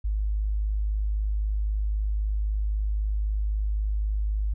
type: tone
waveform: sine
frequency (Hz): 51.91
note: G#1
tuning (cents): 0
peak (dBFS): -23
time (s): 0.04-4.54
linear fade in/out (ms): 10
effects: none